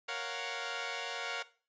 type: chord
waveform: 10% pulse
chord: Gb major seventh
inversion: first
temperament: equal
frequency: 466.2 / 554.4 / 698.5 / 740 Hz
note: Bb4 / Db5 / F5 / Gb5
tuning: 0 / 0 / 0 / 0 cents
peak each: -34 dBFS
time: 0.08-1.43 s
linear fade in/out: 10 ms
effects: noise-tail reverb RT60 0.4 s tail -18 dB re dry + resampled to 16000 Hz

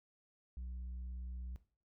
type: tone with vibrato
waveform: sine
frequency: 61.74 Hz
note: B1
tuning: in tune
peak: -39 dBFS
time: 0.57-1.56 s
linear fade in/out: 0 ms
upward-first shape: sine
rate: 17 Hz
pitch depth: 10 cents each way
effects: noise-tail reverb RT60 0.4 s tail -17 dB re dry + tanh soft clip ceiling -41 dBFS

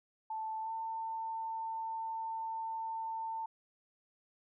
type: tone with pitch glide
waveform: sine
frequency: 880 to 896.9 Hz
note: A5 to A5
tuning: 0 to +33 cents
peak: -36 dBFS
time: 0.3-3.46 s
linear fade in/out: 5 ms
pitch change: +33 cents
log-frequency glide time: 0.61-0.71 s
effects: none

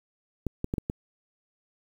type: clicks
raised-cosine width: 3 ms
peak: -15 dBFS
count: 5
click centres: 0.467 / 0.644 / 0.739 / 0.782 / 0.899 s
effects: 8-bit

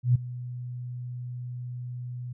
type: tone with ADSR envelope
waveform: sine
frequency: 123.47 Hz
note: B2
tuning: in tune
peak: -15 dBFS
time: 0.03-2.33 s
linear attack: 120 ms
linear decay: 11 ms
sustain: -18 dB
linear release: 8 ms
effects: none

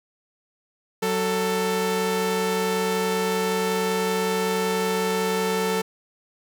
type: tone pair together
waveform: sawtooth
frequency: 186.6 / 443.8 Hz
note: F#3 / A4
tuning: +15 / +15 cents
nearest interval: octave + minor third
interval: 1500 cents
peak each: -23 / -19 dBFS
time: 1.02-5.82 s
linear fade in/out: 10 ms
effects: none

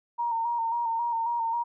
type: tone with vibrato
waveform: sine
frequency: 929 Hz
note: A#5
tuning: 6 cents flat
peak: -25 dBFS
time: 0.18-1.64 s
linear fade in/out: 20 ms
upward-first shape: square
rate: 3.7 Hz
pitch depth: 32 cents each way
effects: none

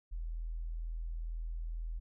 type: tone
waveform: sine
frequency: 41.08 Hz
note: E1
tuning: 5 cents flat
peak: -36 dBFS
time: 0.11-2 s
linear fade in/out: 20 ms
effects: none

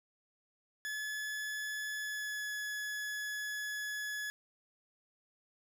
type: tone with pitch glide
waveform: 40% pulse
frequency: 1713 to 1698.2 Hz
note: A6 to G#6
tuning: -47 to +38 cents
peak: -36 dBFS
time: 0.85-4.3 s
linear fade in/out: 0 ms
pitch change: -15 cents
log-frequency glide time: 1.96-2.51 s
effects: none

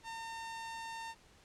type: tone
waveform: sawtooth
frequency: 909 Hz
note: A#5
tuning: 44 cents flat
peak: -38 dBFS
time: 0.03-1.15 s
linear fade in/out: 50 ms
effects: pink hiss -63 dBFS RMS until 1.44 s + low-pass 8000 Hz 12 dB/octave

